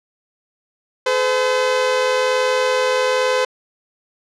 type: tone pair together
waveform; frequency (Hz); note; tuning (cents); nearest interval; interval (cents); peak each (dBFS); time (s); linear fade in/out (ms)
sawtooth; 428.9 / 510; A4 / C5; -44 / -44; minor third; 300; -19 / -12; 1.06-3.45; 5
effects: low-pass 6000 Hz 12 dB/octave